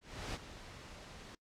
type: noise with ADSR envelope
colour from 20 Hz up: pink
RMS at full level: -40 dBFS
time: 0.01-1.35 s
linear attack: 330 ms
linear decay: 35 ms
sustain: -11 dB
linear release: 3 ms
effects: noise-tail reverb RT60 0.1 s tail -22 dB re dry + low-pass 6000 Hz 12 dB/octave